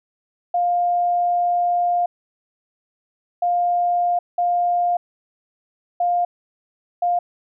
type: tone bursts at uneven times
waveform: sine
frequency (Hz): 704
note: F5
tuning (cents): +14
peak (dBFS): -16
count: 5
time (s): 0.54-2.06 / 3.42-4.19 / 4.38-4.97 / 6-6.25 / 7.02-7.19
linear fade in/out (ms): 5
effects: none